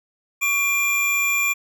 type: tone pair together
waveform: square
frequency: 1124.6 / 2383 Hz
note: C#6 / D7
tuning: +25 / +25 cents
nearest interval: octave + minor second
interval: 1300 cents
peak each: -31 / -19 dBFS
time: 0.41-1.54 s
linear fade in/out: 20 ms
effects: none